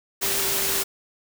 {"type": "tone in noise", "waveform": "sine", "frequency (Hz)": 390.6, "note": "G4", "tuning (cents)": -6, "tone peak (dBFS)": -34, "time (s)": [0.21, 0.84], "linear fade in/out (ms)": 20, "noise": "white", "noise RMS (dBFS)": -24, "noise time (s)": [0.21, 0.84], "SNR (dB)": -13, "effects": []}